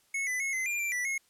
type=tone with pitch steps; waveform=square; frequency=2194 / 2003 / 2178 / 2053 / 2398 / 2355 / 1967 / 2166 Hz; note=C#7 / B6 / C#7 / C7 / D7 / D7 / B6 / C#7; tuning=-18 / +24 / -31 / -33 / +36 / +4 / -7 / -41 cents; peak=-30 dBFS; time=0.14-1.18 s; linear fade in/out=5 ms; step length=130 ms; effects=white hiss -67 dBFS RMS until 1.29 s + low-pass 12000 Hz 12 dB/octave